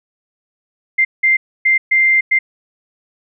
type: tone bursts at uneven times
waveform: sine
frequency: 2093 Hz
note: C7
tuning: in tune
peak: -9 dBFS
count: 5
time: 0.98-1.05 / 1.23-1.37 / 1.65-1.78 / 1.91-2.21 / 2.31-2.39 s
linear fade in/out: 10 ms
effects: none